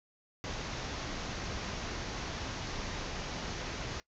pink low-pass noise, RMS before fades -39 dBFS, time 0.44-4 s, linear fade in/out 0 ms, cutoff 6700 Hz, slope 96 dB/octave, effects noise-tail reverb RT60 0.1 s tail -19 dB re dry

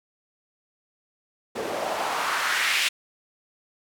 white noise with band-pass filter sweep, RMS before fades -26 dBFS, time 1.55-2.89 s, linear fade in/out 10 ms, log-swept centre 400 to 2700 Hz, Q 1.9, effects none

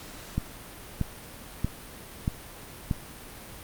click train, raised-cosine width 5 ms, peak -13 dBFS, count 5, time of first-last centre 0.38-2.912 s, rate 1.58 Hz, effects pink hiss -44 dBFS RMS until 3.63 s + Opus 48 kbps

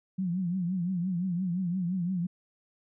sine tone with vibrato, 180 Hz, F#3, 47 cents flat, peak -27 dBFS, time 0.18-2.27 s, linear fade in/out 10 ms, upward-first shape triangle, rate 5.8 Hz, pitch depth 130 cents each way, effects none

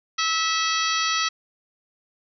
harmonic tone with a mistuned harmonic, 650 Hz, E5, 24 cents flat, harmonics 2 / 3 / 4 / 5 / 6 / 7 / 8 / 9, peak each -25 / -29 / -30 / -29 / -31 / -30 / -34 / -32 dBFS, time 0.18-1.29 s, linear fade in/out 10 ms, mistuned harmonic 7, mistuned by -18 cents, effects none

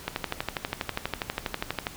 click train, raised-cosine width 0.3 ms, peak -11 dBFS, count 23, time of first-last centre 0.08-1.869 s, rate 12.3 Hz, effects pink hiss -44 dBFS RMS until 1.96 s

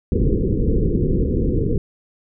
pink low-pass noise, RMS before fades -18 dBFS, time 0.12-1.78 s, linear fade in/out 2 ms, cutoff 490 Hz, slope 96 dB/octave, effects none

